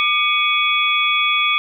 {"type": "tone cluster", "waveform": "sine", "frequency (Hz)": [1201, 2246, 2502, 3378], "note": ["D6", "C#7", "D#7", "G#7"], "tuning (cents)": [38, 22, 9, 29], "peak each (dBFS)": -20, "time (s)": [0, 1.58], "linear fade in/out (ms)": 0, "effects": []}